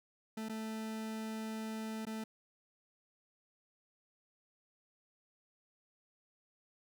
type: tone with dropouts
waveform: 40% pulse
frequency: 220 Hz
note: A3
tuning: in tune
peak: -38 dBFS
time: 0.37-2.24 s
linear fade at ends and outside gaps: 5 ms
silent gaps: 0.487-0.494 / 2.053-2.067 s
effects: none